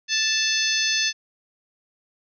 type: harmonic tone with a mistuned harmonic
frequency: 880 Hz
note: A5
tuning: in tune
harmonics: 2 / 3 / 4 / 5 / 6 / 7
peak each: -27 / -27 / -27 / -27 / -27 / -27 dBFS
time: 0.08-1.13 s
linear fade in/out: 50 ms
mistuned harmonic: 6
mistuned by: -41 cents
effects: none